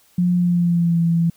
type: tone with pitch glide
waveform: sine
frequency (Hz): 177.6 to 167.73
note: F3 to E3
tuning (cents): +29 to +30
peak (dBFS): -14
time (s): 0.18-1.3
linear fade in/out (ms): 5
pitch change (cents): -99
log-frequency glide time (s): 0.35-1.01
effects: white hiss -56 dBFS RMS until 1.36 s